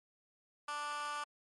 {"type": "tone with high-pass filter", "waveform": "15% pulse", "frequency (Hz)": 293.7, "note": "D4", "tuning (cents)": 0, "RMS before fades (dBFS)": -40, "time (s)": [0.68, 1.24], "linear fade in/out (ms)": 5, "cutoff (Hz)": 1200, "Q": 2.6, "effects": ["MP3 48 kbps"]}